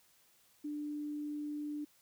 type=tone; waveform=sine; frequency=296.2 Hz; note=D4; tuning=15 cents sharp; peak=-37 dBFS; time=0.64-1.85 s; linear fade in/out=10 ms; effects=white hiss -68 dBFS RMS until 2.01 s